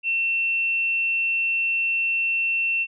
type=tone; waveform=sine; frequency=2700 Hz; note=E7; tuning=41 cents sharp; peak=-20 dBFS; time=0.03-2.87 s; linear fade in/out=50 ms; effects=none